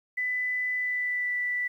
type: tone with pitch glide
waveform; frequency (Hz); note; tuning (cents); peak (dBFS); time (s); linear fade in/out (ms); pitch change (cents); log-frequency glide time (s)
sine; 1998 to 1972.8; B6 to B6; +20 to -2; -26; 0.17-1.68; 10; -22; 0.74-1.34
effects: 10-bit